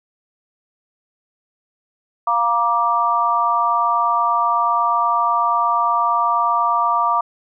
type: chord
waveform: sine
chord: Bb major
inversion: second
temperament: equal with one note detuned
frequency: 698.5 / 946.4 / 1174.7 Hz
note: F5 / Bb5 / D6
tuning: 0 / +26 / 0 cents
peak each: -22 / -19 / -17 dBFS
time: 2.27-7.21 s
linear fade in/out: 5 ms
effects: none